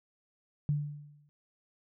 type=tone with exponential decay; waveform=sine; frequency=146.83 Hz; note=D3; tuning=in tune; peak=-24 dBFS; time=0.69-1.29 s; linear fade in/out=0 ms; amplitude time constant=130 ms; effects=none